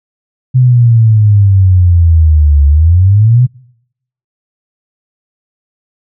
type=exponential two-way sweep; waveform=sine; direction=down then up; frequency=129.5 to 70.4 to 129.5 Hz; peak=-3 dBFS; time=0.54-3.47 s; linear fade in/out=20 ms; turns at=2.66 s; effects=noise-tail reverb RT60 0.8 s tail -25 dB re dry